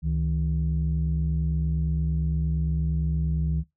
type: tone pair together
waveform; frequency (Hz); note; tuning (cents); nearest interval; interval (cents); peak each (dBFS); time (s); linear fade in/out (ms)
sine; 69.83 / 158.5; C#2 / D#3; +13 / +32; octave + major second; 1419; -24; 0.02-3.64; 50
effects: noise-tail reverb RT60 0.2 s tail -21 dB re dry + tanh soft clip ceiling -17 dBFS